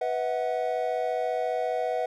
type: chord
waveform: triangle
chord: B suspended fourth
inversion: none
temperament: equal with one note detuned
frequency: 493.9 / 645.3 / 740 Hz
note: B4 / E5 / F#5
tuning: 0 / -37 / 0 cents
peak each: -28 dBFS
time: 0.01-2.06 s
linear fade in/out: 5 ms
effects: none